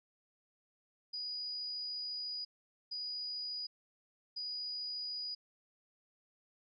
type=tone bursts at uneven times; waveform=sine; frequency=4917 Hz; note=D#8; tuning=21 cents flat; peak=-38 dBFS; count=3; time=1.13-2.45 / 2.91-3.67 / 4.36-5.35 s; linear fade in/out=10 ms; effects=none